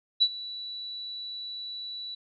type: tone with ADSR envelope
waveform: sine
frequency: 3944 Hz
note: B7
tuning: 3 cents flat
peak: -16 dBFS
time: 0.2-2.15 s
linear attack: 22 ms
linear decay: 57 ms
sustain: -19 dB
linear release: 7 ms
effects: none